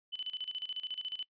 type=tone with tremolo; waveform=sine; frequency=3015 Hz; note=F#7; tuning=32 cents sharp; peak=-34 dBFS; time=0.12-1.25 s; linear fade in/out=20 ms; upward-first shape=square; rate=14 Hz; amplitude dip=80%; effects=noise-tail reverb RT60 0.1 s tail -24 dB re dry + resampled to 11025 Hz